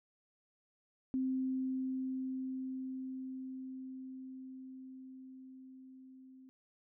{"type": "tone with level ramp", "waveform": "sine", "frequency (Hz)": 260.9, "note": "C4", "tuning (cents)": -5, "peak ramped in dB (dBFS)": [-31, -54], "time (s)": [1.14, 6.49], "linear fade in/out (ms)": 0, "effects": []}